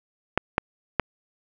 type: clicks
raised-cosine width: 0.5 ms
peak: -4 dBFS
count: 3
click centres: 0.376 / 0.581 / 0.997 s
effects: none